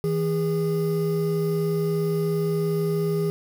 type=tone pair together; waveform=triangle; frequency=161.97 / 408.8 Hz; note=E3 / G#4; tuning=-30 / -27 cents; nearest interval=octave + major third; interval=1603 cents; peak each=-22 dBFS; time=0.04-3.3 s; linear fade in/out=0 ms; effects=7-bit